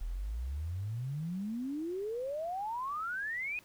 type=exponential sweep; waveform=sine; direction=up; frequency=38.2 to 2531 Hz; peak=-34 dBFS; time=0.01-3.59 s; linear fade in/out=0 ms; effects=pink hiss -61 dBFS RMS until 3.64 s